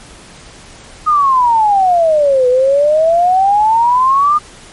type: exponential two-way sweep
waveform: sine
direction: down then up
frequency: 1255 to 493.9 to 1225 Hz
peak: -7 dBFS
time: 1.06-4.39 s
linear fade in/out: 20 ms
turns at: 2.48 s
effects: pink hiss -37 dBFS RMS until 4.72 s + MP3 48 kbps